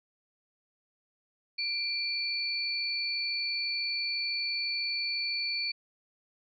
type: tone pair together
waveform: sine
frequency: 2363 / 4466 Hz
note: D7 / C#8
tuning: +10 / +12 cents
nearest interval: major seventh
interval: 1102 cents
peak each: -34 / -31 dBFS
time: 1.58-5.72 s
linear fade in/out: 10 ms
effects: none